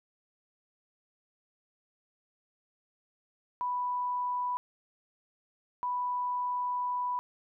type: tone bursts at uneven times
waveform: sine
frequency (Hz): 987.8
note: B5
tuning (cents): 0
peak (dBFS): -29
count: 2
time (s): 3.61-4.57 / 5.83-7.19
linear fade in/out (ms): 0
effects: none